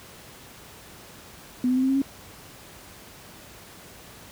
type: tone with pitch steps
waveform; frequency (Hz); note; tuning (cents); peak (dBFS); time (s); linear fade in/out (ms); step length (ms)
sine; 249.8 / 254.5 / 259.2 / 264 / 269 / 274; B3 / C4 / C4 / C4 / C4 / C#4; +20 / -48 / -16 / +16 / +48 / -20; -19; 1.64-2.018; 2; 63
effects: pink hiss -46 dBFS RMS until 4.31 s + high-pass 60 Hz 12 dB/octave